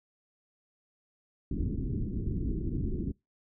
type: low-pass noise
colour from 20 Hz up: pink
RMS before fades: -32 dBFS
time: 1.51-3.12 s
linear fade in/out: 5 ms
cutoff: 360 Hz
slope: 48 dB/octave
effects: noise-tail reverb RT60 0.2 s tail -23 dB re dry